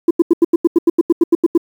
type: tone bursts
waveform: sine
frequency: 337.7 Hz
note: E4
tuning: 42 cents sharp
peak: -4 dBFS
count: 14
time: 0.08-1.577 s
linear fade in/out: 5 ms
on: 28 ms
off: 85 ms
effects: tanh soft clip ceiling -4 dBFS + 7-bit